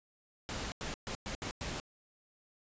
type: noise bursts at uneven times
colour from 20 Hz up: pink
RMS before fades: -39 dBFS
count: 6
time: 0.49-0.72 / 0.81-0.94 / 1.07-1.15 / 1.26-1.35 / 1.42-1.51 / 1.61-1.8 s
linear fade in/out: 0 ms
effects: resampled to 16000 Hz